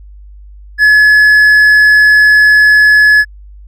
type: tone with hard clipping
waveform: sine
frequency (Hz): 1704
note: G#6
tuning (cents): +44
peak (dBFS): -4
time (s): 0.78-3.25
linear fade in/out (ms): 50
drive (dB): 3
effects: added 50 Hz sine -31 dBFS peak until 3.67 s